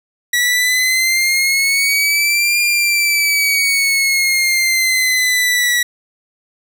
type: exponential two-way sweep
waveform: sawtooth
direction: up then down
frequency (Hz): 1934 to 2406 to 1934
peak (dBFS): -9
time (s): 0.33-5.83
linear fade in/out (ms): 5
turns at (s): 2.61
effects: none